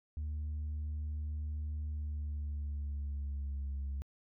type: tone with pitch glide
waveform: sine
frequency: 75.6 to 68.93 Hz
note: D#2 to C#2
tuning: -49 to -9 cents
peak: -33 dBFS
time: 0.17-4.02 s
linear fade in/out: 0 ms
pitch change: -160 cents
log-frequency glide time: 1.87-3.71 s
effects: tanh soft clip ceiling -34 dBFS